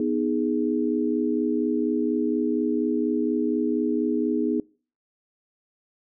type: chord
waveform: sine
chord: G# minor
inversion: first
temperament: equal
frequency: 246.9 / 311.1 / 415.3 Hz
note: B3 / D#4 / G#4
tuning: 0 / 0 / 0 cents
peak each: -25 / -25 / -27 dBFS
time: 0-4.6 s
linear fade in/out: 2 ms
effects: noise-tail reverb RT60 0.4 s tail -24 dB re dry

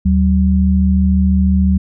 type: tone pair together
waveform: sine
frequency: 75.93 / 190 Hz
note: D#2 / F#3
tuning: -42 / +46 cents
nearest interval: octave + major third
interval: 1588 cents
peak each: -12 dBFS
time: 0.05-1.78 s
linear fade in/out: 10 ms
effects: none

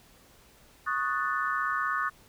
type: chord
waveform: sine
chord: D# half-diminished seventh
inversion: third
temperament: equal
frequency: 1108.7 / 1244.5 / 1480 / 1760 Hz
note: C#6 / D#6 / F#6 / A6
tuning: 0 / 0 / 0 / 0 cents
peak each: -32 / -31 / -32 / -34 dBFS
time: 0.86-2.1 s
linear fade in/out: 20 ms
effects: pink hiss -58 dBFS RMS until 2.28 s

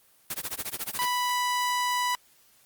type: noise with tremolo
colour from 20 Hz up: white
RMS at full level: -30 dBFS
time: 0.3-1.08 s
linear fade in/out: 2 ms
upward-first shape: sine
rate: 14 Hz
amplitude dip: 95%
type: tone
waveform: sawtooth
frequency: 987.8 Hz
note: B5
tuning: in tune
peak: -21 dBFS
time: 0.99-2.15 s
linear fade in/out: 0 ms
effects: white hiss -61 dBFS RMS until 2.65 s + Opus 24 kbps

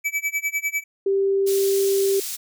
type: tone with tremolo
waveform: square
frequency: 2300 Hz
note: D7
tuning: 37 cents flat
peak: -20 dBFS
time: 0.04-0.84 s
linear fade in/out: 20 ms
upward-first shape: sine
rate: 10 Hz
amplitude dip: 95%
type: tone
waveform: sine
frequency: 392 Hz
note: G4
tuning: in tune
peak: -17 dBFS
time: 1.06-2.2 s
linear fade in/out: 5 ms
type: high-pass noise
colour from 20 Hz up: pink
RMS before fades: -30 dBFS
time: 1.46-2.37 s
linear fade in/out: 20 ms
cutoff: 5300 Hz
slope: 12 dB/octave
effects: none

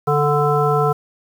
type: harmonic tone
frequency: 146.83 Hz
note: D3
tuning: in tune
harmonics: 1 / 3 / 5 / 7 / 9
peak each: -19 / -18 / -21 / -24 / -21 dBFS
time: 0.07-0.93 s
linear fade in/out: 10 ms
effects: 7-bit

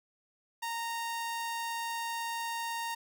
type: tone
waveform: sawtooth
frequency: 926 Hz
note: A#5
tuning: 12 cents flat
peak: -30 dBFS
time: 0.62-2.95 s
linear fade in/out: 10 ms
effects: none

